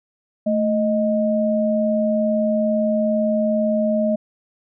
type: tone pair together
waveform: sine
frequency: 220 / 622.3 Hz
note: A3 / D#5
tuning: 0 / 0 cents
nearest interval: octave + tritone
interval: 1800 cents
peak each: -19 dBFS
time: 0.46-4.16 s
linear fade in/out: 10 ms
effects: none